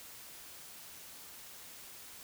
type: silence
effects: white hiss -51 dBFS RMS until 2.23 s